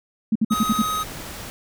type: tone bursts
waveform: sine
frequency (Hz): 220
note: A3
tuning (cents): 0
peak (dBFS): -15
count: 6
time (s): 0.32-0.82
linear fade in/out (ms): 5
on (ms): 35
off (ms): 58
type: tone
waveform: square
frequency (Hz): 1260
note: D#6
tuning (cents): +21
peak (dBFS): -23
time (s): 0.5-1.04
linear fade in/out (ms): 20
type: noise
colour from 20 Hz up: pink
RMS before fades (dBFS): -35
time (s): 0.52-1.5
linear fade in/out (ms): 0
effects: none